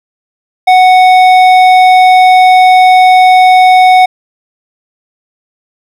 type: tone with hard clipping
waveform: sine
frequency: 740 Hz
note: F#5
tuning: in tune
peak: -3 dBFS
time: 0.67-4.06 s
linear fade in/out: 10 ms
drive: 10 dB
effects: none